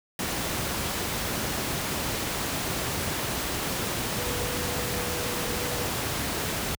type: tone in noise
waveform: sine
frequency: 488.8 Hz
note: B4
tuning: 18 cents flat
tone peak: -36 dBFS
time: 4.18-5.85 s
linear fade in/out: 2 ms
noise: pink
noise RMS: -29 dBFS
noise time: 0.19-6.75 s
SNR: -10 dB
effects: high-pass 60 Hz 12 dB/octave